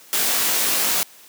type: noise with comb filter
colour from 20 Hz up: white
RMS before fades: -20 dBFS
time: 0.13-1.03 s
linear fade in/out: 0 ms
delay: 19 ms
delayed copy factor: +1
effects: white hiss -47 dBFS RMS until 1.28 s + high-pass 200 Hz 12 dB/octave